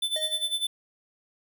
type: tone with tremolo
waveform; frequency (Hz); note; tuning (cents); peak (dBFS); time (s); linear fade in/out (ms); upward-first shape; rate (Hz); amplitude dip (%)
square; 3520; A7; 0; -24; 0.02-0.67; 5; sine; 10; 80
type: tone with exponential decay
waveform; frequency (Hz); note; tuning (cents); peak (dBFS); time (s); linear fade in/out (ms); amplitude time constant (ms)
square; 622.3; D#5; 0; -31; 0.16-0.67; 2; 110
effects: none